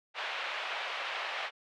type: band-pass noise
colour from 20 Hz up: white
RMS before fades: -37 dBFS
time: 0.14-1.51 s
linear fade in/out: 50 ms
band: 550 to 3100 Hz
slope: 24 dB/octave
effects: none